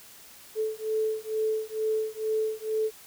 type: beating tone pair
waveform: sine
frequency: 435.3 / 437.5 Hz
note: A4 / A4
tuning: -19 / -10 cents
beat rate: 2.2 Hz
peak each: -29 dBFS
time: 0.55-2.91 s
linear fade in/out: 50 ms
effects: white hiss -50 dBFS RMS until 3.06 s